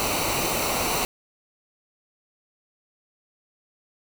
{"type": "noise with comb filter", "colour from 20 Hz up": "pink", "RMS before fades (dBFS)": -25, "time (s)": [0, 1.05], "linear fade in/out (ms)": 0, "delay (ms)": 0.59, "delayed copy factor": -0.65, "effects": []}